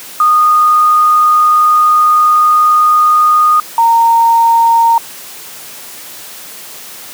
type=tone pair in turn; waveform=sine; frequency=1231 / 922.2 Hz; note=D#6 / A#5; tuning=-19 / -19 cents; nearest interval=perfect fourth; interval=500 cents; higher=first; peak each=-5 dBFS; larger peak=neither; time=0.2-3.6 / 3.78-4.98 s; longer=first; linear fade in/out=2 ms; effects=white hiss -30 dBFS RMS until 7.13 s + high-pass 150 Hz 12 dB/octave